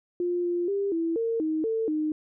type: tone with pitch steps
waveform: sine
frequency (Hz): 352.2 / 349.2 / 398.8 / 330.7 / 457.1 / 314.1 / 447.5 / 307.6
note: F4 / F4 / G4 / E4 / A#4 / D#4 / A4 / D#4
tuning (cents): +15 / 0 / +30 / +6 / -34 / +16 / +29 / -20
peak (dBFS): -24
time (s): 0.2-2.12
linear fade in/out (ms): 2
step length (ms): 240
effects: none